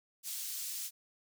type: high-pass noise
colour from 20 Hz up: pink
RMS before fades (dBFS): -40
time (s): 0.23-0.91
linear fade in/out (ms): 50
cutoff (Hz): 5700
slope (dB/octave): 12
effects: none